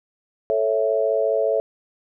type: chord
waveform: sine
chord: A major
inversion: none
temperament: equal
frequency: 440 / 554.4 / 659.3 Hz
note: A4 / C#5 / E5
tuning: 0 / 0 / 0 cents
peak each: -22 dBFS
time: 0.5-1.6 s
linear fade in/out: 0 ms
effects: none